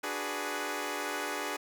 10% pulse chord, G# half-diminished seventh, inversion second, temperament equal, 293.7 / 370 / 415.3 / 493.9 Hz, D4 / F#4 / G#4 / B4, 0 / 0 / 0 / 0 cents, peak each -30 / -32 / -29 / -32 dBFS, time 0.03-1.57 s, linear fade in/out 10 ms, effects none

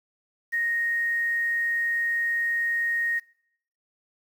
sine tone with quantisation, 1864.7 Hz, A#6, in tune, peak -23 dBFS, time 0.52-3.2 s, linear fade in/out 20 ms, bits 8, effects noise-tail reverb RT60 0.7 s tail -22 dB re dry

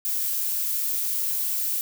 violet noise, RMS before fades -26 dBFS, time 0.05-1.81 s, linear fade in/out 0 ms, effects none

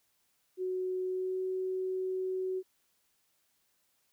sine tone with pitch glide, 370 to 373.9 Hz, F#4 to F#4, 0 to +18 cents, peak -31 dBFS, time 0.57-2.63 s, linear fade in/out 50 ms, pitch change +18 cents, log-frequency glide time 1.04-1.41 s, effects white hiss -74 dBFS RMS until 4.12 s

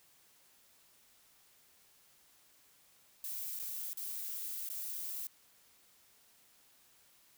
violet noise with dropouts, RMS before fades -41 dBFS, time 3.24-5.27 s, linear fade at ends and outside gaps 1 ms, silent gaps 3.591-3.597 / 3.932-3.972 / 4.69-4.7 s, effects white hiss -66 dBFS RMS until 7.37 s

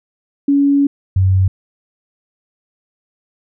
sine tone pair in turn, 281.7 / 94.52 Hz, C#4 / F#2, +28 / +37 cents, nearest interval octave + perfect fifth, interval 1891 cents, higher first, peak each -9 dBFS, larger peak neither, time 0.48-0.87 / 1.16-1.48 s, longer first, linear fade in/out 5 ms, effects none

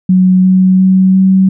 sine tone with pitch steps, 185 / 186.61 / 188.23 / 189.87 Hz, F#3 / F#3 / F#3 / F#3, 0 / +15 / +30 / +45 cents, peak -4 dBFS, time 0.09-1.49 s, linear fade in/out 5 ms, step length 350 ms, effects none

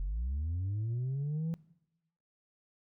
sine linear sweep, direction up, 41.81 to 168.1 Hz, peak -29 dBFS, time 0-1.54 s, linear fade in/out 0 ms, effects noise-tail reverb RT60 0.9 s tail -22 dB re dry + tanh soft clip ceiling -30 dBFS

